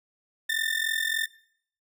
30% pulse ring-modulated tone, 1800 Hz, A6, 39 cents sharp, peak -20 dBFS, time 0.49-1.26 s, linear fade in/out 5 ms, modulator 21.7 Hz, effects noise-tail reverb RT60 0.6 s tail -20 dB re dry

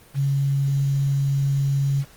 sine tone with quantisation, 138.59 Hz, C#3, in tune, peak -18 dBFS, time 0.14-2.05 s, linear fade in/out 50 ms, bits 7, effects pink hiss -50 dBFS RMS until 2.16 s + Opus 24 kbps

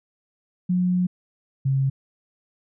sine tone pair in turn, 180.6 / 135.04 Hz, F#3 / C#3, -42 / -45 cents, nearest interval perfect fourth, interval 503 cents, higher first, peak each -18 dBFS, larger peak neither, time 0.69-1.07 / 1.65-1.9 s, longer first, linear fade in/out 10 ms, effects none

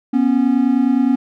triangle tone pair together, 244.3 / 274 Hz, B3 / C#4, -19 / -20 cents, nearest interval major second, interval 199 cents, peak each -13 dBFS, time 0.13-1.16 s, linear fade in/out 10 ms, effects none

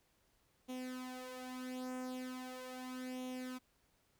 sawtooth tone with flanger, 254.6 Hz, C4, 47 cents flat, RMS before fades -45 dBFS, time 0.68-3.59 s, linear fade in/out 20 ms, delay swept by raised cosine 0.31 to 3.81 ms, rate 0.39 Hz, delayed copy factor +0.7, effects pink hiss -75 dBFS RMS until 4.19 s

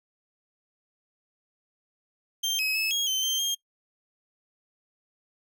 30% pulse tone with pitch steps, 3162 / 2554 / 2600 / 3282 / 3086 / 3140 / 3216 Hz, G7 / D#7 / E7 / G#7 / G7 / G7 / G7, +14 / +45 / -24 / -21 / -28 / +2 / +44 cents, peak -22 dBFS, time 2.43-3.55 s, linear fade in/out 10 ms, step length 160 ms, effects noise-tail reverb RT60 0.1 s tail -21 dB re dry

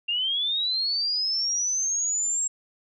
sine linear sweep, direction up, 2762 to 7600 Hz, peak -23 dBFS, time 0.08-2.48 s, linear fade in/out 10 ms, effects none

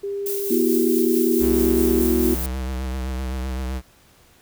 sine tone, 399.8 Hz, G4, 34 cents sharp, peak -24 dBFS, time 0.03-2.02 s, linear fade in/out 10 ms
violet noise with tremolo, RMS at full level -27 dBFS, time 0.26-2.46 s, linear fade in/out 2 ms, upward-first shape triangle, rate 4.6 Hz, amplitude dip 35%
sine chord, B suspended fourth, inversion none, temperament equal with one note detuned, 242.3 / 329.6 / 370 Hz, B3 / E4 / F#4, -33 / 0 / 0 cents, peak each -21 dBFS, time 0.5-2.35 s, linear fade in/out 10 ms
square tone with vibrato, 64.6 Hz, C2, 21 cents flat, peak -25 dBFS, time 1.39-3.82 s, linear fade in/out 50 ms, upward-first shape triangle, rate 7.8 Hz, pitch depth 55 cents each way
effects pink hiss -54 dBFS RMS until 4.41 s

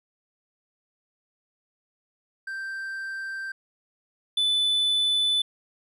triangle tone pair in turn, 1568 / 3496 Hz, G6 / A7, 0 / -12 cents, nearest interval octave + major second, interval 1388 cents, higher second, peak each -29 / -19 dBFS, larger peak second, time 2.47-3.52 / 4.37-5.42 s, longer neither, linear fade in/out 5 ms, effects resampled to 32000 Hz

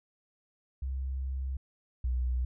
sine tone pair in turn, 66.1 / 62.16 Hz, C2 / B1, +18 / +12 cents, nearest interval minor second, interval 106 cents, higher first, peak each -31 / -27 dBFS, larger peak second, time 0.82-1.57 / 2.04-2.45 s, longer first, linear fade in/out 5 ms, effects none

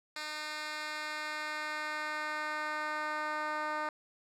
10% pulse tone with band-pass filter sweep, 304.5 Hz, D#4, 37 cents flat, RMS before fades -37 dBFS, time 0.16-3.89 s, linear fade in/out 2 ms, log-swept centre 3500 to 1100 Hz, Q 0.98, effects none

